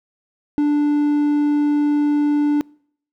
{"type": "tone", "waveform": "triangle", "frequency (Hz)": 293.7, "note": "D4", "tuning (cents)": 0, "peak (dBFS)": -12, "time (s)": [0.58, 2.61], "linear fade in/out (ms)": 0, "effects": ["noise-tail reverb RT60 0.6 s tail -26 dB re dry"]}